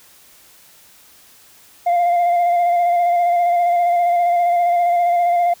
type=tone with vibrato; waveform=sine; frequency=698.5 Hz; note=F5; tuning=in tune; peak=-10 dBFS; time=1.86-5.54 s; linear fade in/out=10 ms; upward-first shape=square; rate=15 Hz; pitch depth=19 cents each way; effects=tanh soft clip ceiling -12 dBFS + white hiss -48 dBFS RMS until 5.6 s